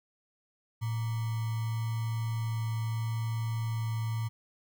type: tone with sample-and-hold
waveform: sine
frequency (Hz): 112.6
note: A2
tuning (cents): +40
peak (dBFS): -29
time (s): 0.81-4.29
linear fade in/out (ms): 20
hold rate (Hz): 1050
effects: none